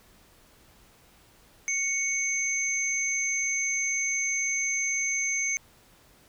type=tone pair together; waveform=sine; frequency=2217 / 6271 Hz; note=C#7 / G8; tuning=0 / 0 cents; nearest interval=octave + tritone; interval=1800 cents; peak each=-28 dBFS; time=1.68-5.57 s; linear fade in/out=0 ms; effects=pink hiss -58 dBFS RMS until 6.28 s